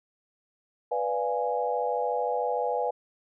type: chord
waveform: sine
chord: B diminished seventh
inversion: none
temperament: equal with one note detuned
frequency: 493.9 / 587.3 / 693.2 / 830.6 Hz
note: B4 / D5 / F5 / Ab5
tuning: 0 / 0 / -13 / 0 cents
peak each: -29 / -33 / -32 / -30 dBFS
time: 0.91-2.91 s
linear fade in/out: 10 ms
effects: none